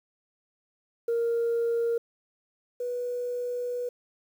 sine tone pair in turn, 466.2 / 489.4 Hz, A#4 / B4, 0 / -16 cents, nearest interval minor second, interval 84 cents, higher second, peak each -22 / -28 dBFS, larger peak first, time 1.08-1.98 / 2.8-3.89 s, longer second, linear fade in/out 5 ms, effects tanh soft clip ceiling -21 dBFS + 9-bit

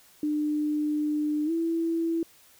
sine tone with pitch glide, 300 to 331 Hz, D4 to E4, +37 to +7 cents, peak -24 dBFS, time 0.23-2.23 s, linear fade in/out 2 ms, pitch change +170 cents, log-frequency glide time 1.45-1.51 s, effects white hiss -57 dBFS RMS until 2.59 s

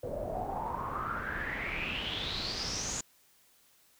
pink noise with low-pass filter sweep, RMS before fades -36 dBFS, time 0.03-3.01 s, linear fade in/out 5 ms, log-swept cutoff 520 to 7100 Hz, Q 8.6, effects white hiss -65 dBFS RMS until 3.99 s

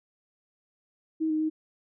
sine tone with pitch steps, 317.8 / 310.4 / 313.2 Hz, D#4 / D#4 / D#4, +37 / -4 / +11 cents, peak -24 dBFS, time 1.2-1.5 s, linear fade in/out 20 ms, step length 100 ms, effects none

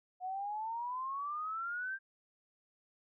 sine exponential sweep, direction up, 726 to 1596 Hz, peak -36 dBFS, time 0.2-1.99 s, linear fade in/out 50 ms, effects none

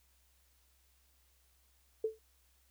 sine tone with exponential decay, 440 Hz, A4, in tune, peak -27 dBFS, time 2.04-2.19 s, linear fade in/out 5 ms, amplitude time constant 31 ms, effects added 64 Hz sine -70 dBFS peak until 2.7 s + white hiss -72 dBFS RMS until 2.7 s

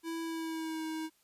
square tone with pitch glide, 329.6 to 317.3 Hz, E4 to D#4, 0 to +34 cents, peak -36 dBFS, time 0.03-1.1 s, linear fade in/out 50 ms, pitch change -66 cents, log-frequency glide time 0.22-0.84 s, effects white hiss -70 dBFS RMS until 1.23 s + resampled to 32000 Hz

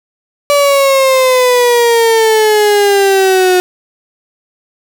35% pulse exponential sweep, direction down, 578 to 362.1 Hz, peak -5 dBFS, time 0.5-3.6 s, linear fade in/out 0 ms, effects none

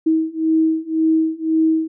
sine beating tone pair, 318.8 / 320.7 Hz, D#4 / E4, +42 / -48 cents, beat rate 1.9 Hz, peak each -18 / -17 dBFS, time 0.06-1.88 s, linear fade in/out 10 ms, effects none

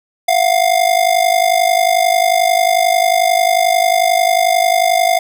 square ring-modulated tone, 704 Hz, F5, 14 cents sharp, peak -8 dBFS, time 0.28-5.19 s, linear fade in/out 5 ms, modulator 25.6 Hz, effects none

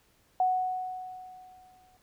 sine tone with exponential decay, 740 Hz, F#5, in tune, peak -21 dBFS, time 0.4-1.97 s, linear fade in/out 2 ms, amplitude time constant 340 ms, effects pink hiss -66 dBFS RMS until 2.02 s

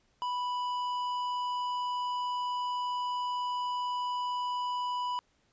sine tone with tanh clipping, 987.8 Hz, B5, in tune, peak -32 dBFS, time 0.22-5.19 s, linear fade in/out 0 ms, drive 10 dB, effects pink hiss -71 dBFS RMS until 5.52 s + resampled to 16000 Hz

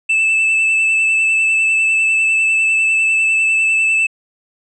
triangle tone with vibrato, 2637 Hz, E7, in tune, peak -10 dBFS, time 0.09-4.07 s, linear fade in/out 10 ms, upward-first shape sine, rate 10 Hz, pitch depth 17 cents each way, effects resampled to 24000 Hz

